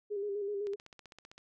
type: tone with vibrato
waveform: sine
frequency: 406.1 Hz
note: G#4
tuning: 39 cents flat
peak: -33 dBFS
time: 0.1-0.76 s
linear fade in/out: 20 ms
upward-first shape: square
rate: 7.9 Hz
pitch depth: 38 cents each way
type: click train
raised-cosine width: 0.2 ms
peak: -34 dBFS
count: 12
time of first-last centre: 0.67-1.38 s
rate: 15.5 Hz
effects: none